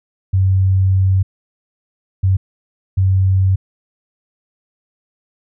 sine tone bursts at uneven times, 95 Hz, F#2, 46 cents sharp, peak -10 dBFS, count 3, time 0.33-1.23 / 2.23-2.37 / 2.97-3.56 s, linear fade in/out 10 ms, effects none

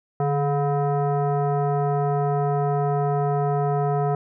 sine tone with frequency modulation, 146.83 Hz, D3, in tune, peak -19 dBFS, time 0.2-4.15 s, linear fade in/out 2 ms, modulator 570 Hz, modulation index 1.2, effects none

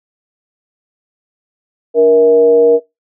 sine tone with frequency modulation, 471.4 Hz, A#4, 19 cents sharp, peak -4 dBFS, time 1.94-2.8 s, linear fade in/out 50 ms, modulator 181 Hz, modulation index 0.5, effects noise-tail reverb RT60 0.2 s tail -23 dB re dry + high-pass 300 Hz 12 dB/octave

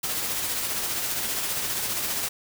white noise with tremolo, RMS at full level -27 dBFS, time 0.03-2.29 s, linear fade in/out 10 ms, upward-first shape sine, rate 15 Hz, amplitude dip 30%, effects none

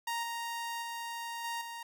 sawtooth tone with level steps, 932.3 Hz, A#5, in tune, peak -29 / -32 / -34 / -31 / -37 dBFS, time 0.07-1.83 s, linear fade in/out 5 ms, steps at 0.23 / 0.82 / 1.44 / 1.61 s, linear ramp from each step 5 ms, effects none

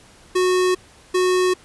square tone pair in turn, 366.8 / 366.8 Hz, F#4 / F#4, -15 / -15 cents, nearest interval unison, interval 0 cents, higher neither, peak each -16 dBFS, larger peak neither, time 0.35-0.75 / 1.14-1.54 s, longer neither, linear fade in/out 10 ms, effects pink hiss -49 dBFS RMS until 1.64 s + resampled to 24000 Hz

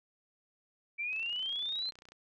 sine exponential sweep, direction up, 2311 to 4186 Hz, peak -33 dBFS, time 0.98-1.91 s, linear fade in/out 20 ms
click train, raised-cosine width 0.2 ms, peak -36 dBFS, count 31, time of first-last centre 1.13-2.12 s, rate 30.3 Hz
effects none

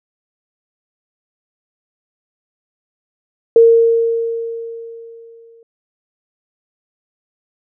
sine tone with exponential decay, 460 Hz, A#4, 23 cents flat, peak -3 dBFS, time 3.56-5.63 s, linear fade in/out 2 ms, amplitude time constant 450 ms, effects none

